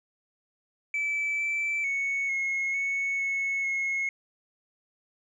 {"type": "tone with pitch steps", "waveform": "sine", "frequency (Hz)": [2312, 2326, 2215, 2167, 2210, 2196, 2171], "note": ["D7", "D7", "C#7", "C#7", "C#7", "C#7", "C#7"], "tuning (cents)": [-28, -17, -2, -40, -6, -17, -37], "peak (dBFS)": -24, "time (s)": [0.94, 4.09], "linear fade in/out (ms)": 2, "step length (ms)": 450, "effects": ["tanh soft clip ceiling -24 dBFS"]}